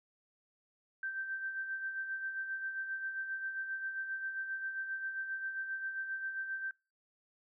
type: tone with tremolo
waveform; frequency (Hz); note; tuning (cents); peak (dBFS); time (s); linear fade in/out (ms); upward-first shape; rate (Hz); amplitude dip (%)
sine; 1561; G6; -8; -34; 1.03-6.71; 2; sine; 7.5; 50
effects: noise-tail reverb RT60 0.3 s tail -26 dB re dry